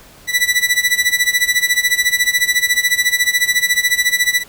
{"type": "tone with tremolo", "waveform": "sawtooth", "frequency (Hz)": 1969, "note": "B6", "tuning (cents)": -6, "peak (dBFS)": -6, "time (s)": [0.27, 4.44], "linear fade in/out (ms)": 50, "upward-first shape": "sine", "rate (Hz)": 14, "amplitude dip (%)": 85, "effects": ["pink hiss -43 dBFS RMS until 4.48 s"]}